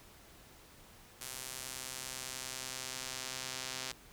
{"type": "tone with band-pass filter sweep", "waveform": "sawtooth", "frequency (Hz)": 130, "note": "C3", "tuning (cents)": -11, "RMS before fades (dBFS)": -43, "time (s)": [1.21, 3.92], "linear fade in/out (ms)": 5, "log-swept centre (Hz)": [10000, 5500], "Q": 0.9, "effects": ["pink hiss -58 dBFS RMS until 4.12 s"]}